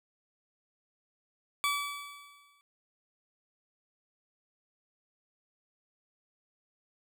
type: tone with exponential decay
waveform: 20% pulse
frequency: 1148 Hz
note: D6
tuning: 40 cents flat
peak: -21 dBFS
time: 1.64-2.61 s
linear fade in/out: 0 ms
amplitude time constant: 210 ms
effects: none